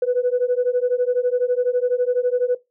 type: beating tone pair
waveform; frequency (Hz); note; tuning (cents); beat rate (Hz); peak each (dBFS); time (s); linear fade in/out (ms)
sine; 489.2 / 501.2; B4 / B4; -16 / +25; 12; -19; 0.02-2.55; 5
effects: noise-tail reverb RT60 0.2 s tail -18 dB re dry + tanh soft clip ceiling -11 dBFS